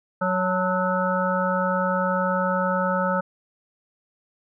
harmonic tone with a mistuned harmonic, 185 Hz, F#3, in tune, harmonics 1 / 3 / 5 / 7 / 8, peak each -26 / -25 / -28 / -26 / -30 dBFS, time 0.21-3.21 s, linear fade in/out 10 ms, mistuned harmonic 5, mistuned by -58 cents, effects none

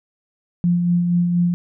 sine tone with tremolo, 174.61 Hz, F3, in tune, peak -13 dBFS, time 0.64-1.54 s, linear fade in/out 0 ms, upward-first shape sine, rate 4.2 Hz, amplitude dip 35%, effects none

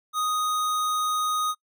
square tone, 1245 Hz, D#6, 1 cent sharp, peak -24 dBFS, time 0.13-1.55 s, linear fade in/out 50 ms, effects noise-tail reverb RT60 0.1 s tail -26 dB re dry

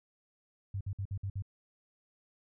sine tone bursts, 98 Hz, G2, in tune, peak -33 dBFS, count 6, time 0.74-1.423 s, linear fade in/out 5 ms, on 68 ms, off 55 ms, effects none

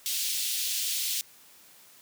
pink high-pass noise, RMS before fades -30 dBFS, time 0.06-1.21 s, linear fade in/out 0 ms, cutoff 3100 Hz, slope 24 dB/octave, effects white hiss -55 dBFS RMS until 2.01 s + high-pass 100 Hz 12 dB/octave

